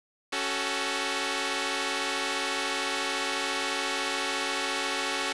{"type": "chord", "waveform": "5% pulse", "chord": "F# minor", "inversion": "second", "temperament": "equal with one note detuned", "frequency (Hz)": [277.2, 374.3, 440], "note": ["C#4", "F#4", "A4"], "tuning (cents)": [0, 20, 0], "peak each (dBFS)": -21, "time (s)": [0.32, 5.33], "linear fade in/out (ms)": 10, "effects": ["resampled to 22050 Hz", "8-bit"]}